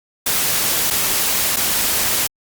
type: noise with dropouts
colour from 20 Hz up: white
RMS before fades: -18 dBFS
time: 0.26-2.27 s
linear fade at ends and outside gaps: 5 ms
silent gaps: 0.903-0.907 / 1.562-1.567 s
effects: Opus 48 kbps